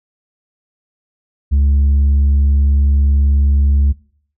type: tone with tanh clipping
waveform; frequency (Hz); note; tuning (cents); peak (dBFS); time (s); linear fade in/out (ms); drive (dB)
triangle; 70.4; C#2; +27; -10; 1.51-3.93; 20; 8
effects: noise-tail reverb RT60 0.6 s tail -22 dB re dry